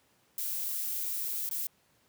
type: noise with dropouts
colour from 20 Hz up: violet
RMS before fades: -34 dBFS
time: 0.38-1.67 s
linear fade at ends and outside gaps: 2 ms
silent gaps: 1.492-1.511 s
effects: pink hiss -68 dBFS RMS until 2.08 s + high-pass 100 Hz 12 dB/octave